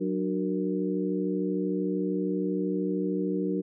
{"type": "harmonic tone with a mistuned harmonic", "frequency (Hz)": 93.3, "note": "F#2", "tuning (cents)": 15, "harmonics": [2, 3, 4, 5], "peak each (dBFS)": [-30, -30, -32, -34], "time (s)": [0, 3.62], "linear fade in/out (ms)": 20, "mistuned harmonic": 3, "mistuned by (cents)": 120, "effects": []}